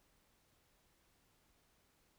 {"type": "silence", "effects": ["pink hiss -74 dBFS RMS until 2.18 s"]}